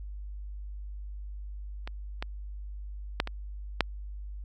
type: clicks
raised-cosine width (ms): 0.3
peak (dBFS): -22 / -17 / -8 / -19 / -6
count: 5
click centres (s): 1.875 / 2.225 / 3.201 / 3.274 / 3.807
effects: added 50 Hz sine -37 dBFS peak until 4.44 s